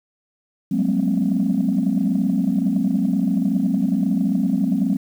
sine tone cluster, 181.3 / 192.5 / 202.7 / 230.4 / 265 Hz, F#3 / G3 / G#3 / A#3 / C4, -35 / -31 / -42 / -20 / +22 cents, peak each -22 / -27 / -21 / -23 / -21 dBFS, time 0.71-4.97 s, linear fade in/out 10 ms, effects tanh soft clip ceiling -10 dBFS + 8-bit

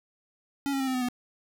square tone with pitch steps, 279.3 / 272.4 / 265.8 / 259.2 / 252.9 / 246.7 Hz, C#4 / C#4 / C4 / C4 / B3 / B3, +13 / -30 / +27 / -16 / +41 / -2 cents, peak -27 dBFS, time 0.66-1.086 s, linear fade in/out 0 ms, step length 71 ms, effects none

